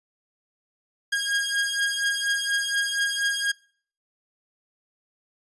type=beating tone pair; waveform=sawtooth; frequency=1627 / 1631.2 Hz; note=G#6 / G#6; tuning=-36 / -32 cents; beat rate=4.2 Hz; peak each=-23 / -22 dBFS; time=1.12-3.52 s; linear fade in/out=10 ms; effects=noise-tail reverb RT60 0.5 s tail -24 dB re dry + resampled to 24000 Hz